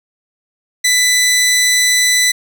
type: tone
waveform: 15% pulse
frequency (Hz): 1992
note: B6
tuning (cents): +14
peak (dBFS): -4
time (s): 0.84-2.32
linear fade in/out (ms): 10
effects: none